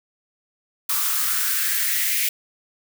blue noise with high-pass filter sweep, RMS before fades -22 dBFS, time 0.89-2.29 s, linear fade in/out 5 ms, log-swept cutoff 1100 to 2200 Hz, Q 4.4, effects none

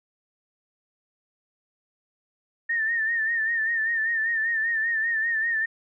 sine tone with vibrato, 1811 Hz, A6, 49 cents sharp, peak -22 dBFS, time 2.69-5.66 s, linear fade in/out 10 ms, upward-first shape sine, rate 5.1 Hz, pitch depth 60 cents each way, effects none

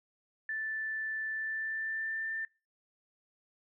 sine tone with pitch glide, 1760 to 1786.6 Hz, A6 to A6, 0 to +26 cents, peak -33 dBFS, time 0.49-2.45 s, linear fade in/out 2 ms, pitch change +26 cents, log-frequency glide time 1.31-2.34 s, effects noise-tail reverb RT60 0.3 s tail -26 dB re dry

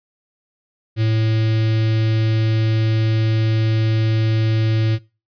square tone with notch filter, 110.6 Hz, A2, 9 cents sharp, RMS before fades -17 dBFS, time 0.96-4.99 s, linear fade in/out 50 ms, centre 910 Hz, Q 0.56, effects noise-tail reverb RT60 0.3 s tail -21 dB re dry + resampled to 11025 Hz

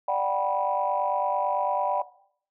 sine chord, G major seventh, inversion second, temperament just, 588 / 735 / 784 / 980 Hz, D5 / F#5 / G5 / B5, +2 / -12 / 0 / -14 cents, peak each -28 dBFS, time 0.08-2.02 s, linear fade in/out 5 ms, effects noise-tail reverb RT60 0.6 s tail -17 dB re dry + tanh soft clip ceiling -13 dBFS

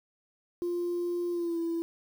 sine tone with pitch glide, 349.2 to 334 Hz, F4 to E4, 0 to +23 cents, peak -27 dBFS, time 0.62-1.82 s, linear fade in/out 0 ms, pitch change -77 cents, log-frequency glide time 1.31-1.58 s, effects tanh soft clip ceiling -25 dBFS + 9-bit

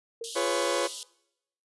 sine tone with exponential decay, 460 Hz, A#4, 23 cents flat, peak -31 dBFS, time 0.21-0.39 s, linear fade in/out 5 ms, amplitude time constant 37 ms
pink high-pass noise, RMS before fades -38 dBFS, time 0.24-1.03 s, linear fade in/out 0 ms, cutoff 2900 Hz, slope 96 dB/octave
sawtooth chord, C# dominant seventh, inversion first, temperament just, 346.5 / 415.8 / 498.9 / 554.4 Hz, E#4 / G#4 / B4 / C#5, -14 / +2 / +17 / 0 cents, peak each -28 / -30 / -26 / -25 dBFS, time 0.35-0.88 s, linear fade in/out 20 ms
effects noise-tail reverb RT60 0.8 s tail -22 dB re dry + resampled to 24000 Hz

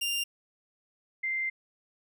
sawtooth / sine tone pair in turn, 2794 / 2088 Hz, F7 / C7, 0 / -4 cents, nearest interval perfect fourth, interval 504 cents, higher first, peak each -25 / -28 dBFS, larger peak first, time 0.01-0.24 / 1.23-1.5 s, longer second, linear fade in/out 10 ms, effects none

